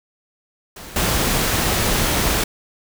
pink noise with level steps, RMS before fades -36 / -19 dBFS, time 0.76-2.44 s, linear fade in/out 5 ms, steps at 0.96 s, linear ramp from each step 2 ms, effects none

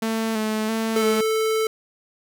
sawtooth tone with vibrato, 220 Hz, A3, in tune, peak -18 dBFS, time 0.02-1.21 s, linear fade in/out 5 ms, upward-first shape square, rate 1.5 Hz, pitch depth 27 cents each way
square tone, 440 Hz, A4, in tune, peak -20 dBFS, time 0.96-1.67 s, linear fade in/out 2 ms
effects none

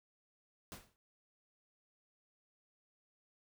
pink noise with exponential decay, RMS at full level -45 dBFS, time 0.72-0.96 s, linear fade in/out 0 ms, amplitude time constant 51 ms, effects none

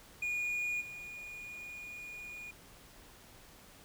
triangle tone with level steps, 2442 Hz, D#7, 33 cents flat, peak -31 / -42 dBFS, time 0.22-2.51 s, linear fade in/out 5 ms, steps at 0.8 s, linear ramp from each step 20 ms, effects pink hiss -57 dBFS RMS until 3.84 s

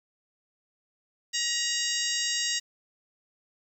harmonic tone with a mistuned harmonic, 949 Hz, A#5, 31 cents sharp, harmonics 2 / 3 / 4 / 5 / 6 / 7 / 8, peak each -34 / -34 / -34 / -34 / -34 / -34 / -34 dBFS, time 1.33-2.6 s, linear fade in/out 20 ms, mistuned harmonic 6, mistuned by -34 cents, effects 9-bit

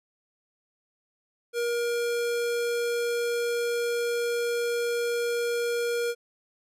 square tone, 473.9 Hz, A#4, 28 cents sharp, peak -26 dBFS, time 1.53-6.15 s, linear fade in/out 50 ms, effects resampled to 32000 Hz

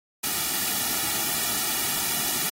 white noise with comb filter, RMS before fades -26 dBFS, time 0.23-2.5 s, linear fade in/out 10 ms, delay 1.9 ms, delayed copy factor -0.7, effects AAC 48 kbps

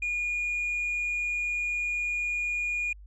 sine tone, 2436 Hz, D#7, 37 cents flat, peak -25 dBFS, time 0.02-2.93 s, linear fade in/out 5 ms, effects tanh soft clip ceiling -25 dBFS + added 50 Hz sine -45 dBFS peak until 3.06 s

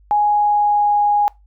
sine tone with pitch glide, 832 to 825.8 Hz, G#5 to G#5, +3 to -10 cents, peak -12 dBFS, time 0.11-1.28 s, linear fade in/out 0 ms, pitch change -13 cents, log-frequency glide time 0.23-0.97 s, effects noise-tail reverb RT60 0.2 s tail -23 dB re dry + added 50 Hz sine -47 dBFS peak until 1.46 s

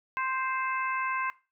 harmonic tone, 523.3 Hz, C5, in tune, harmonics 2 / 3 / 4 / 5, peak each -30 / -34 / -36 / -38 dBFS, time 0.17-1.3 s, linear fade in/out 0 ms, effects noise-tail reverb RT60 0.3 s tail -19 dB re dry

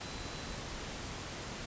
sine tone in noise, 4008 Hz, B7, 25 cents sharp, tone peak -53 dBFS, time 0.02-0.55 s, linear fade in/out 10 ms, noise pink, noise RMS -42 dBFS, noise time 0-1.66 s, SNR -14 dB, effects resampled to 16000 Hz

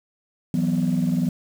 sine chord, E suspended second, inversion none, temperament equal, 164.81 / 185 / 246.9 Hz, E3 / F#3 / B3, 0 / 0 / 0 cents, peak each -22 dBFS, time 0.54-1.29 s, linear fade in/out 2 ms, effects tanh soft clip ceiling -14 dBFS + 7-bit

